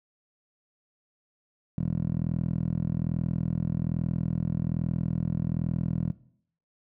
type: tone with band-pass filter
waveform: 10% pulse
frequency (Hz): 41.2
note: E1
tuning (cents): 0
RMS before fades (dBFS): -29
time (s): 1.78-6.12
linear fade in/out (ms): 0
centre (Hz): 160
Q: 1.9
effects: noise-tail reverb RT60 0.6 s tail -18 dB re dry